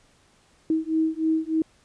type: beating tone pair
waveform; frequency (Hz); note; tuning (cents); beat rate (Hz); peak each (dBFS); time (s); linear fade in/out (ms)
sine; 317.4 / 320.7; D#4 / E4; +35 / -48; 3.3; -24; 0.7-1.62; 2
effects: pink hiss -60 dBFS RMS until 1.84 s + resampled to 22050 Hz